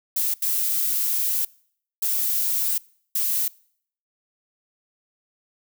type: noise bursts at uneven times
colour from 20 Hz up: violet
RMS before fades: -23 dBFS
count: 4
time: 0.16-0.34 / 0.42-1.45 / 2.02-2.78 / 3.15-3.48 s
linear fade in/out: 5 ms
effects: noise-tail reverb RT60 0.6 s tail -24 dB re dry